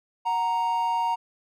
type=tone pair together; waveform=triangle; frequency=740 / 932.3 Hz; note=F#5 / A#5; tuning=0 / 0 cents; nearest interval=major third; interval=400 cents; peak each=-29 / -21 dBFS; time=0.25-1.16 s; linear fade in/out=20 ms; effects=none